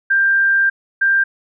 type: tone pair in turn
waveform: sine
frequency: 1586 / 1586 Hz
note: G6 / G6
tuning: +20 / +20 cents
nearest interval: unison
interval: 0 cents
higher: neither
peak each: -11 dBFS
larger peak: neither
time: 0.1-0.7 / 1.01-1.24 s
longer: first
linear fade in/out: 10 ms
effects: none